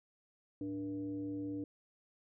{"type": "tone with frequency modulation", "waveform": "sine", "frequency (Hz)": 293.7, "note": "D4", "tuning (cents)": 0, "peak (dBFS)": -37, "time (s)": [0.61, 1.64], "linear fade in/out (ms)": 2, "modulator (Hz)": 184, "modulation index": 0.57, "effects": []}